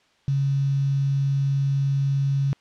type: tone with quantisation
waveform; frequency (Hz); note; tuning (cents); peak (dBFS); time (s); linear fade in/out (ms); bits
sine; 138.3; C#3; -4; -19; 0.28-2.53; 0; 7
effects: white hiss -61 dBFS RMS until 2.6 s + low-pass 4000 Hz 12 dB/octave